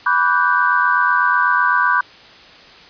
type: chord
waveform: sine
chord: G major seventh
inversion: first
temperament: equal with one note detuned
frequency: 987.8 / 1154.5 / 1480 / 1568 Hz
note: B5 / D6 / F#6 / G6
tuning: 0 / -30 / 0 / 0 cents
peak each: -18 dBFS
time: 0.06-2.01 s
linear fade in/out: 5 ms
effects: white hiss -42 dBFS RMS until 2.89 s + resampled to 11025 Hz